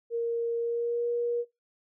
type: tone with pitch glide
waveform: sine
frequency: 466.2 to 476 Hz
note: A#4 to A#4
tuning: 0 to +36 cents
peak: -26 dBFS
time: 0.1-1.45 s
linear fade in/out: 50 ms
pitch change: +36 cents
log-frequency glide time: 0.57-1.08 s
effects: noise-tail reverb RT60 0.2 s tail -20 dB re dry